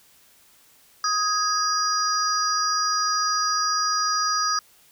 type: tone cluster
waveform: sine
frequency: 1255 / 1652 / 4869 / 5770 Hz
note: D#6 / G#6 / D#8 / F#8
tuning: +15 / -10 / -38 / -44 cents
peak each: -23 / -31 / -26 / -28 dBFS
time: 1.04-4.59 s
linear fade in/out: 2 ms
effects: white hiss -56 dBFS RMS until 4.91 s